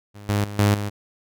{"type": "tone with level steps", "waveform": "sawtooth", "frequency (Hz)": 102.7, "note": "G#2", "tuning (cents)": -19, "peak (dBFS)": [-35, -15, -27, -11, -21], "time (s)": [0.14, 0.9], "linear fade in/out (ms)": 20, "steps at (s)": [0.29, 0.44, 0.59, 0.74], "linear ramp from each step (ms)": 2, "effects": []}